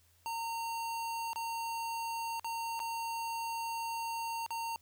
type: tone with dropouts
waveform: square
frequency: 918 Hz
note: A#5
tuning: 27 cents flat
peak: -36 dBFS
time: 0.26-4.76 s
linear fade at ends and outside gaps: 0 ms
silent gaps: 1.332-1.359 / 2.396-2.445 / 2.793-2.801 / 4.463-4.506 s
effects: added 85 Hz sine -68 dBFS peak until 4.81 s + white hiss -69 dBFS RMS until 4.81 s